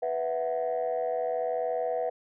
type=chord; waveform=sine; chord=B suspended fourth; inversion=none; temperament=equal; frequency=493.9 / 659.3 / 740 Hz; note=B4 / E5 / F#5; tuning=0 / 0 / 0 cents; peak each=-29 / -30 / -32 dBFS; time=0.02-2.1 s; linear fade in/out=10 ms; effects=tanh soft clip ceiling -21 dBFS